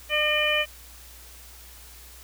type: harmonic tone with a mistuned harmonic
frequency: 602 Hz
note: D5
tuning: 43 cents sharp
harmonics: 1 / 2 / 3 / 4 / 5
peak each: -27 / -33 / -28 / -25 / -26 dBFS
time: 0.09-0.66 s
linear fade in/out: 50 ms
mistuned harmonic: 3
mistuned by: +24 cents
effects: added 60 Hz sine -48 dBFS peak until 2.23 s + white hiss -48 dBFS RMS until 2.23 s